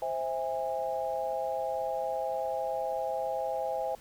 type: chord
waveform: sine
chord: C augmented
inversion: none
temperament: just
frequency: 523.3 / 654.1 / 817.6 Hz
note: C5 / E5 / G#5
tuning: 0 / -14 / -27 cents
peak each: -34 dBFS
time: 0.02-3.95 s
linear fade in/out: 2 ms
effects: pink hiss -56 dBFS RMS until 4 s